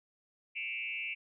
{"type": "tone with frequency modulation", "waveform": "sine", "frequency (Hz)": 2489, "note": "D#7", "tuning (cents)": 0, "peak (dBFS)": -35, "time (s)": [0.55, 1.15], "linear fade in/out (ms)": 20, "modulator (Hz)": 120, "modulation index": 2.4, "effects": []}